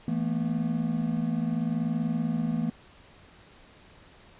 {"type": "chord", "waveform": "triangle", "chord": "E suspended fourth", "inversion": "none", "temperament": "equal with one note detuned", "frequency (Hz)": [164.81, 220, 240.7], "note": ["E3", "A3", "B3"], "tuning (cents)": [0, 0, -44], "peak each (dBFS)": -28, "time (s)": [0.08, 2.7], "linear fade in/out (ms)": 2, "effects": ["pink hiss -54 dBFS RMS until 4.39 s", "resampled to 8000 Hz"]}